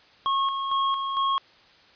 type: tone with tremolo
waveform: square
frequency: 1090 Hz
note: C#6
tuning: 29 cents flat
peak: -22 dBFS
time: 0.26-1.38 s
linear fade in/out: 0 ms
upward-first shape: square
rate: 2.2 Hz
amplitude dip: 45%
effects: white hiss -55 dBFS RMS until 1.95 s + resampled to 11025 Hz